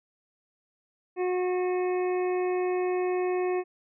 harmonic tone, 363.9 Hz, F#4, 29 cents flat, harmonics 1 / 2 / 3 / 5 / 6 / 7, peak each -25 / -34 / -40 / -44 / -45 / -44 dBFS, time 1.16-3.64 s, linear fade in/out 50 ms, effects none

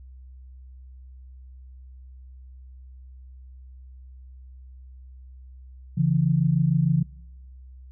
sine tone pair together, 140 / 166.6 Hz, C#3 / E3, +18 / +19 cents, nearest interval minor third, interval 301 cents, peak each -21 dBFS, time 5.97-7.03 s, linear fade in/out 10 ms, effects noise-tail reverb RT60 1.0 s tail -26 dB re dry + added 64 Hz sine -42 dBFS peak until 7.91 s

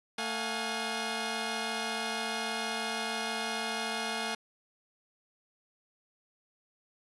10% pulse tone cluster, 223.6 / 717 / 830 Hz, A3 / F5 / G#5, +28 / +45 / -1 cents, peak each -28 / -28 / -29 dBFS, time 0.18-4.35 s, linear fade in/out 5 ms, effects resampled to 24000 Hz

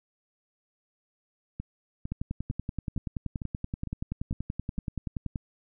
two click trains, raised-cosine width 5 ms, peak -19 / -22 dBFS, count 35 / 8, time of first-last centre 2.12-5.358 / 1.6-4.782 s, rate 10.5 / 2.2 Hz, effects none

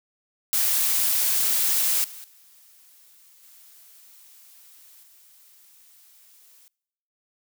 blue noise with level steps, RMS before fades -22 / -41 / -54 / -51 / -54 dBFS, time 0.53-6.68 s, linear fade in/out 0 ms, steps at 2.04 / 2.24 / 3.43 / 5.03 s, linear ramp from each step 2 ms, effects noise-tail reverb RT60 0.9 s tail -25 dB re dry

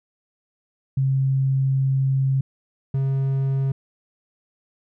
sine / triangle tone pair in turn, 134.3 / 135.31 Hz, C3 / C#3, +46 / -41 cents, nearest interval unison, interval 13 cents, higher second, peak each -17 dBFS, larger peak neither, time 0.97-2.41 / 2.94-3.72 s, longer first, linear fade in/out 5 ms, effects none

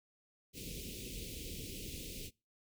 pink band-stop noise, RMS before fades -45 dBFS, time 0.53-2.31 s, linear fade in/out 50 ms, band 490 to 2400 Hz, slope 48 dB/octave, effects noise-tail reverb RT60 0.3 s tail -25 dB re dry

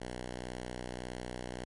5% pulse tone, 61.74 Hz, B1, in tune, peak -28 dBFS, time 0-1.65 s, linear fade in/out 10 ms, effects MP3 48 kbps

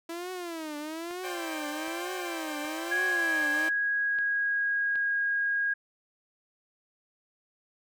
sawtooth tone with vibrato, 330 Hz, E4, 2 cents sharp, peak -31 dBFS, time 0.09-3.69 s, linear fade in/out 5 ms, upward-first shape triangle, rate 1.1 Hz, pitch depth 210 cents each way
click train, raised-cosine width 0.3 ms, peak -29 dBFS, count 6, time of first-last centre 1.11-4.956 s, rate 1.3 Hz
15% pulse chord, C suspended second, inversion none, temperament equal with one note detuned, 530.6 / 587.3 / 784 Hz, C5 / D5 / G5, +24 / 0 / 0 cents, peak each -35 / -37 / -32 dBFS, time 1.23-3.7 s, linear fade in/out 20 ms
sine tone with pitch glide, 1661.2 to 1635.5 Hz, G#6 to G#6, 0 to -27 cents, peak -25 dBFS, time 2.91-5.74 s, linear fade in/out 10 ms, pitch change -27 cents, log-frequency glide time 3.07-5.2 s
effects none

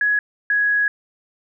sine tone pair in turn, 1677 / 1668 Hz, G#6 / G#6, +16 / +7 cents, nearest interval unison, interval 9 cents, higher first, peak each -15 dBFS, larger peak neither, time 0.01-0.19 / 0.5-0.88 s, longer second, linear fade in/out 2 ms, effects none

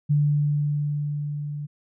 sine tone with level ramp, 146.83 Hz, D3, in tune, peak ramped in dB -16 to -29 dBFS, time 0.09-1.67 s, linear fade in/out 20 ms, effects none

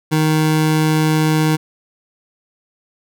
25% pulse tone, 155.9 Hz, D#3, 4 cents sharp, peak -9 dBFS, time 0.11-1.57 s, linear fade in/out 20 ms, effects none

